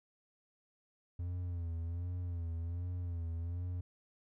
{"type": "tone with vibrato", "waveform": "triangle", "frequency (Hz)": 86.1, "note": "F2", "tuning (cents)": -24, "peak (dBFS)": -34, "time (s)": [1.19, 3.81], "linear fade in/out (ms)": 5, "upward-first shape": "sine", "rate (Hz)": 1.3, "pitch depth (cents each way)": 67, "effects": []}